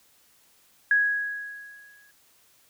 sine tone with exponential decay, 1661.2 Hz, G#6, in tune, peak -16 dBFS, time 0.91-2.11 s, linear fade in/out 2 ms, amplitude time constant 260 ms, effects white hiss -61 dBFS RMS until 2.69 s

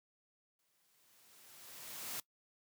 white noise with exponential growth, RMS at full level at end -41 dBFS, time 0.59-2.2 s, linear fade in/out 2 ms, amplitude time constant 350 ms, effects noise-tail reverb RT60 0.1 s tail -21 dB re dry + high-pass 100 Hz 12 dB/octave

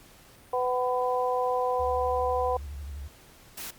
harmonic tone, 250.6 Hz, B3, 25 cents sharp, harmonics 2 / 3 / 4, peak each -27 / -29 / -30 dBFS, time 0.53-2.57 s, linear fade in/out 5 ms
sine tone with vibrato, 70.9 Hz, C#2, 40 cents sharp, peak -35 dBFS, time 1.79-3.08 s, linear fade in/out 10 ms, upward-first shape triangle, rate 12 Hz, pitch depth 140 cents each way
white noise, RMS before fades -38 dBFS, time 3.57-3.71 s, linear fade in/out 10 ms
effects pink hiss -54 dBFS RMS until 3.78 s + Opus 48 kbps

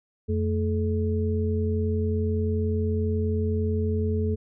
sine tone cluster, 88.9 / 220.4 / 428.4 Hz, F2 / A3 / A4, +31 / +3 / -46 cents, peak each -24 / -29 / -29 dBFS, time 0.28-4.36 s, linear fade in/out 20 ms, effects none

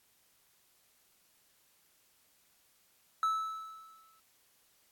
triangle tone with exponential decay, 1307 Hz, E6, 15 cents flat, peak -24 dBFS, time 3.23-4.2 s, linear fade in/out 1 ms, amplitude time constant 210 ms, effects white hiss -69 dBFS RMS until 4.91 s + AAC 64 kbps

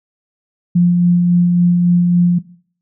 sine tone with tremolo, 175.4 Hz, F3, 8 cents sharp, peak -7 dBFS, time 0.75-2.39 s, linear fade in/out 10 ms, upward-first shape sine, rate 3.6 Hz, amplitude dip 25%, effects noise-tail reverb RT60 0.5 s tail -18 dB re dry

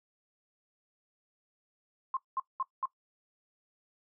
sine tone bursts, 1059 Hz, C6, 21 cents sharp, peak -29 dBFS, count 4, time 2.14-2.856 s, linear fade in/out 2 ms, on 29 ms, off 200 ms, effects noise-tail reverb RT60 0.1 s tail -18 dB re dry

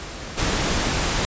pink noise with level steps, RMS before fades -34 / -22 dBFS, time 0-1.25 s, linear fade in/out 0 ms, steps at 0.37 s, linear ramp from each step 20 ms, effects resampled to 16000 Hz

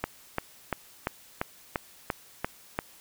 click train, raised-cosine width 0.5 ms, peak -12 dBFS, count 9, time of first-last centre 0.04-2.789 s, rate 2.91 Hz, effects white hiss -54 dBFS RMS until 3 s

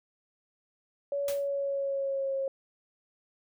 sine tone with pitch glide, 565 to 541 Hz, C#5 to C#5, +33 to -42 cents, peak -28 dBFS, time 1.12-2.48 s, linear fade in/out 2 ms, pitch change -75 cents, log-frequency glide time 1.31-2.36 s
white noise with exponential decay, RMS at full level -35 dBFS, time 1.28-1.48 s, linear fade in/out 2 ms, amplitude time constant 42 ms
effects none

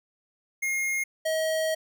square tone pair in turn, 2140 / 636.2 Hz, C7 / D#5, +38 / +38 cents, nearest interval octave + major sixth, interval 2100 cents, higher first, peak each -26 / -25 dBFS, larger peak second, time 0.62-1.04 / 1.25-1.75 s, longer second, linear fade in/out 10 ms, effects none

